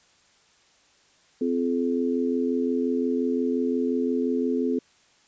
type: harmonic tone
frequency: 85.7 Hz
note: F2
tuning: 32 cents flat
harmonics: 3 / 4 / 5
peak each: -24 / -30 / -27 dBFS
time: 1.41-4.79 s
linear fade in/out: 5 ms
effects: white hiss -60 dBFS RMS until 5.27 s + resampled to 16000 Hz